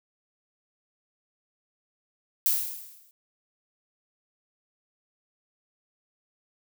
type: noise with exponential decay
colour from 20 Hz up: violet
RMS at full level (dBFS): -21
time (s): 2.46-3.11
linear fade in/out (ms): 0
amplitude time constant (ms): 140
effects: none